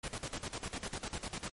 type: noise with tremolo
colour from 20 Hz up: pink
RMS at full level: -39 dBFS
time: 0.03-1.5 s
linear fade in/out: 10 ms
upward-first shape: square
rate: 10 Hz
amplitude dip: 80%
effects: MP3 48 kbps